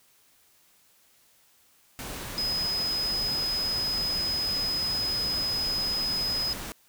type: tone in noise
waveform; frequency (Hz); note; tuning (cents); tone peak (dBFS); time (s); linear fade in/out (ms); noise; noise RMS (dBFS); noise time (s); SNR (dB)
sine; 5040; D#8; +21; -26; 2.38-6.53; 0; pink; -37; 1.99-6.72; +8
effects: white hiss -62 dBFS RMS until 6.88 s